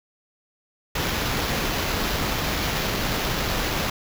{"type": "noise with sample-and-hold", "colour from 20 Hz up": "pink", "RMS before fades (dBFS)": -25, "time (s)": [0.95, 3.9], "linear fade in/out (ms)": 5, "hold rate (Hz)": 8820, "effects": []}